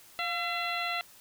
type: harmonic tone with a mistuned harmonic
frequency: 677 Hz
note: E5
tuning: 46 cents sharp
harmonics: 1 / 2 / 3 / 4 / 5 / 6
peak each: -36 / -36 / -36 / -36 / -40 / -40 dBFS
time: 0.19-1.01 s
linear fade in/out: 0 ms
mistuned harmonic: 1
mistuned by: +67 cents
effects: white hiss -55 dBFS RMS until 1.2 s